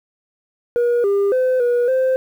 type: tone with pitch steps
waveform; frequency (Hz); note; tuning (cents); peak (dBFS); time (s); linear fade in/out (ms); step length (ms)
sine; 479 / 400.2 / 512 / 483.5 / 520; A#4 / G4 / C5 / B4 / C5; +47 / +36 / -38 / -37 / -11; -11; 0.76-2.16; 0; 280
effects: tanh soft clip ceiling -13 dBFS + 8-bit